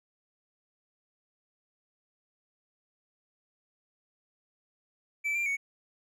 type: tone with pitch steps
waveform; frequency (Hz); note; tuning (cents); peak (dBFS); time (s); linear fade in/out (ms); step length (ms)
triangle; 2318 / 2373 / 2227; D7 / D7 / C#7; -23 / +17 / +7; -26; 5.24-5.57; 20; 110
effects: none